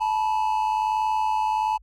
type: tone pair together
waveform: triangle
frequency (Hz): 869.8 / 971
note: A5 / B5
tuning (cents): -20 / -30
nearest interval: major second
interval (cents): 190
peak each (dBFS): -20 / -25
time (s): 0-1.78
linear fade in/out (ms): 20
effects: added 50 Hz sine -50 dBFS peak until 1.82 s